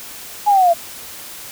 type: linear sweep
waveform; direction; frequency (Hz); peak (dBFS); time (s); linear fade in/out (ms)
sine; down; 846 to 662; -9; 0.46-0.74; 20
effects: white hiss -34 dBFS RMS until 1.51 s